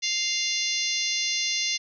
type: harmonic tone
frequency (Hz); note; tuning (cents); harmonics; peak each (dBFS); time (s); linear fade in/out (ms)
698; F5; -1; 3 / 4 / 5 / 6 / 7 / 8 / 9; -32 / -32 / -32 / -32 / -32 / -32 / -32; 0.02-1.78; 20
effects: none